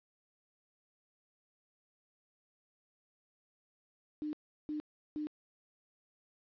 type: tone bursts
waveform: sine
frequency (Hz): 302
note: D4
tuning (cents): +48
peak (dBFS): -35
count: 3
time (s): 4.22-5.27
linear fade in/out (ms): 0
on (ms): 110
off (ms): 360
effects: resampled to 11025 Hz + 11-bit